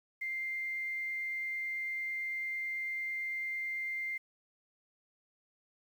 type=tone; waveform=sine; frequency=2097 Hz; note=C7; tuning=3 cents sharp; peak=-34 dBFS; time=0.21-4.18 s; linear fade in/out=10 ms; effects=10-bit